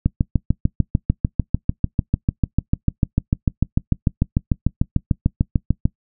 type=click train; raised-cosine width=5 ms; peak=-3 dBFS; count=40; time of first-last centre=0.06-5.855 s; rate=6.73 Hz; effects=noise-tail reverb RT60 0.1 s tail -22 dB re dry